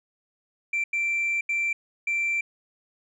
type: tone bursts at uneven times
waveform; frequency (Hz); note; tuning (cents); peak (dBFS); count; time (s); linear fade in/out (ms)
sine; 2349; D7; 0; -21; 4; 0.73-0.84 / 0.93-1.41 / 1.49-1.73 / 2.07-2.41; 5
effects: tanh soft clip ceiling -21 dBFS